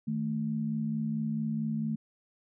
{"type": "tone pair together", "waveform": "sine", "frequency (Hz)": [155.8, 220.3], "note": ["D#3", "A3"], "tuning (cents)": [3, 2], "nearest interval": "tritone", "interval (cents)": 599, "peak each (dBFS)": [-34, -30], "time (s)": [0.07, 1.96], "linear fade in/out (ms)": 10, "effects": []}